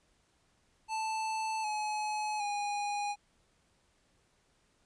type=tone with pitch steps; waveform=square; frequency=880 / 850 / 821.1 Hz; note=A5 / G#5 / G#5; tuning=0 / +40 / -20 cents; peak=-33 dBFS; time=0.88-3.16 s; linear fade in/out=50 ms; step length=760 ms; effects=pink hiss -71 dBFS RMS until 4.85 s + resampled to 22050 Hz